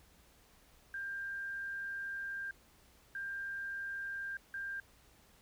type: tone bursts at uneven times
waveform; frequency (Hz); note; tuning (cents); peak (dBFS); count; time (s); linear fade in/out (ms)
sine; 1592; G6; +26; -38; 3; 0.94-2.51 / 3.15-4.37 / 4.54-4.8; 2
effects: added 60 Hz sine -70 dBFS peak until 5.41 s + pink hiss -65 dBFS RMS until 5.41 s